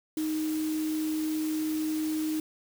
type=tone in noise; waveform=sine; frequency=311.5 Hz; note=D#4; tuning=2 cents sharp; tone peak=-27 dBFS; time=0.17-2.4 s; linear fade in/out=2 ms; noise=white; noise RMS=-42 dBFS; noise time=0.17-2.4 s; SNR=+12 dB; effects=none